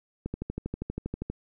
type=click train; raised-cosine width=3 ms; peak=-19 dBFS; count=14; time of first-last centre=0.26-1.3 s; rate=12.5 Hz; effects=none